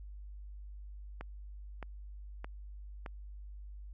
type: click train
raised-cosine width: 0.5 ms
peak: -27 dBFS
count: 4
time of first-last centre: 1.21-3.062 s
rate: 1.62 Hz
effects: added 50 Hz sine -44 dBFS peak until 3.93 s + MP3 96 kbps